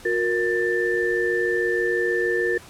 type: tone cluster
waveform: sine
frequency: 361.7 / 468 / 1774 Hz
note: F#4 / A#4 / A6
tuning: -39 / +7 / +14 cents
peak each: -24 dBFS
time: 0.05-2.58 s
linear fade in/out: 5 ms
effects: pink hiss -45 dBFS RMS until 2.69 s + low-pass 12000 Hz 12 dB/octave